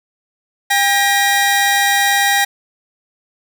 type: tone pair together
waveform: sawtooth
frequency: 801 / 1901.7 Hz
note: G5 / A#6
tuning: +37 / +34 cents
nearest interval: octave + minor third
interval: 1497 cents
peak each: -11 dBFS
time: 0.7-2.45 s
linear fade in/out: 10 ms
effects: none

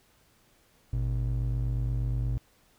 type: ring-modulated tone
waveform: triangle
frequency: 87.3 Hz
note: F2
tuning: in tune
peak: -21 dBFS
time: 0.93-2.38 s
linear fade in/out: 0 ms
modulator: 34.2 Hz
effects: pink hiss -64 dBFS RMS until 2.78 s

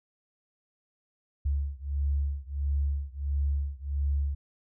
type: beating tone pair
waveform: sine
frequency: 70 / 71.5 Hz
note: C#2 / D2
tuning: +18 / -46 cents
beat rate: 1.5 Hz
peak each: -29 / -30 dBFS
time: 1.45-4.35 s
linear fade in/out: 10 ms
effects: none

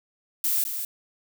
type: noise with echo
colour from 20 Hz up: violet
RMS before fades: -24 dBFS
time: 0.44-0.64 s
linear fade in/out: 2 ms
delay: 210 ms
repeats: 1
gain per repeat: -7 dB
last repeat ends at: 0.85 s
effects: none

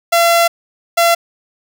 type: tone bursts at uneven times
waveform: sawtooth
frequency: 680 Hz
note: F5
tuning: 46 cents flat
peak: -5 dBFS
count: 2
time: 0.12-0.48 / 0.97-1.15 s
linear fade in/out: 10 ms
effects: none

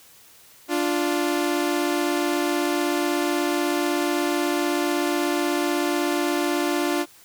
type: tone pair together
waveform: sawtooth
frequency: 293.4 / 349.6 Hz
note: D4 / F4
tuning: -2 / +2 cents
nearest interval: minor third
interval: 304 cents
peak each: -20 / -20 dBFS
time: 0.68-7.06 s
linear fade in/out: 50 ms
effects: white hiss -51 dBFS RMS until 7.24 s

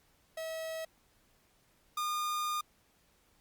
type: tone pair in turn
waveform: 45% pulse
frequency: 644 / 1215.7 Hz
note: E5 / D#6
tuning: -41 / -41 cents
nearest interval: major seventh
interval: 1100 cents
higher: second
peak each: -37 / -32 dBFS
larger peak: second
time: 0.37-0.85 / 1.97-2.61 s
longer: second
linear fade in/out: 5 ms
effects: pink hiss -69 dBFS RMS until 3.4 s + Opus 48 kbps

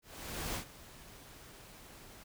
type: noise with ADSR envelope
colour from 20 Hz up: pink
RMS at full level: -37 dBFS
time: 0.02-2.24 s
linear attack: 530 ms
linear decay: 95 ms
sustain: -17 dB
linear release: 14 ms
effects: none

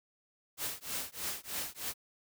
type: noise with tremolo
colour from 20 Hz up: white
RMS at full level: -35 dBFS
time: 0.57-1.94 s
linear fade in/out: 50 ms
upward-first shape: triangle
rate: 3.2 Hz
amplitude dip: 100%
effects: none

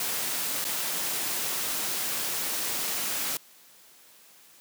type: noise with dropouts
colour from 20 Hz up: white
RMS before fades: -30 dBFS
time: 0-3.37 s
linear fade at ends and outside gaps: 2 ms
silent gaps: 0.643-0.65 s
effects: white hiss -55 dBFS RMS until 4.6 s + high-pass 150 Hz 12 dB/octave

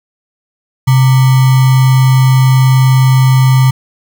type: tone with sample-and-hold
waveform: sine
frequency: 130.5 Hz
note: C3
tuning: 4 cents flat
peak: -4 dBFS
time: 0.87-3.71 s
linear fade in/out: 10 ms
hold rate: 1050 Hz
effects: none

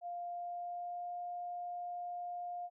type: tone with pitch glide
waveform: sine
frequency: 700 to 706.5 Hz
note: F5 to F5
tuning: +4 to +20 cents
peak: -39 dBFS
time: 0.01-2.7 s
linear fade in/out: 50 ms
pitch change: +16 cents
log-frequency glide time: 0.3-1.15 s
effects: none

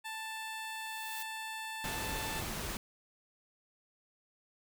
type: tone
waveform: 15% pulse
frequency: 882 Hz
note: A5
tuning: 4 cents sharp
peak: -33 dBFS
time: 0.04-2.42 s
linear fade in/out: 20 ms
type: noise with exponential growth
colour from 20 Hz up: blue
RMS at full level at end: -42 dBFS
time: 0.31-1.23 s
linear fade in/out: 5 ms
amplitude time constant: 200 ms
type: noise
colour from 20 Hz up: pink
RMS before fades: -39 dBFS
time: 1.84-2.77 s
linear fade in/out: 2 ms
effects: none

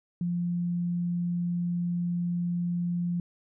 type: tone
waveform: sine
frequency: 174.3 Hz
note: F3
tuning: 3 cents flat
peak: -26 dBFS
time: 0.21-3.2 s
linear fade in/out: 2 ms
effects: none

